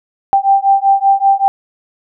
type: beating tone pair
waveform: sine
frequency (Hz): 784 / 789.2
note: G5 / G5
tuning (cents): 0 / +11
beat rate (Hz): 5.2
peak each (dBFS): -11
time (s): 0.33-1.48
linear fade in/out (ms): 0
effects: none